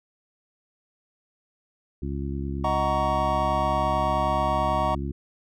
harmonic tone, 69.3 Hz, C#2, in tune, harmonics 1 / 2 / 3 / 4 / 5, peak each -30 / -33 / -35 / -36 / -37 dBFS, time 2.02-5.12 s, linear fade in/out 5 ms
triangle chord, D# minor seventh, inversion none, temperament just, 622.3 / 746.7 / 933.4 / 1120.1 Hz, D#5 / F#5 / A#5 / C#6, 0 / +16 / +2 / +18 cents, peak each -26 dBFS, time 2.64-4.95 s, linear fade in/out 5 ms
effects none

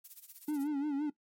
violet noise with tremolo, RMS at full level -47 dBFS, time 0.04-0.67 s, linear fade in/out 10 ms, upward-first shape sine, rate 16 Hz, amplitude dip 85%
triangle tone with vibrato, 288.9 Hz, D4, 28 cents flat, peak -28 dBFS, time 0.48-1.1 s, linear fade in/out 5 ms, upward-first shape sine, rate 5.8 Hz, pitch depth 91 cents each way
effects noise-tail reverb RT60 0.1 s tail -18 dB re dry + MP3 64 kbps

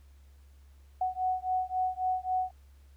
sine beating tone pair, 740 / 743.7 Hz, F#5 / F#5, 0 / +9 cents, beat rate 3.7 Hz, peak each -31 dBFS, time 1.01-2.51 s, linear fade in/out 5 ms, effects added 69 Hz sine -53 dBFS peak until 2.96 s + pink hiss -69 dBFS RMS until 2.96 s

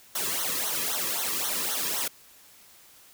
white noise with flanger, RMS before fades -29 dBFS, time 0.15-2.08 s, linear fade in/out 5 ms, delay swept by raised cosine 0.4 to 1.4 ms, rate 3.8 Hz, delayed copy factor -1, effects white hiss -54 dBFS RMS until 3.13 s

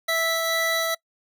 25% pulse tone pair together, 657.4 / 1970 Hz, E5 / B6, -5 / -5 cents, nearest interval octave + perfect fifth, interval 1900 cents, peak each -21 dBFS, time 0.08-0.95 s, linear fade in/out 10 ms, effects noise-tail reverb RT60 0.1 s tail -24 dB re dry

